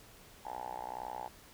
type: tone with band-pass filter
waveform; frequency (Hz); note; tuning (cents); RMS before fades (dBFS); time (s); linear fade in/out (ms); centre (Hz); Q
5% pulse; 61.74; B1; 0; -42; 0.45-1.28; 5; 860; 9.5
effects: pink hiss -57 dBFS RMS until 1.53 s